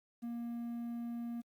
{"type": "tone with quantisation", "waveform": "triangle", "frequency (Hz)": 235.7, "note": "A#3", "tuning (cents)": 19, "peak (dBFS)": -36, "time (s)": [0.22, 1.42], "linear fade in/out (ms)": 20, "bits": 11, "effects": ["Opus 48 kbps"]}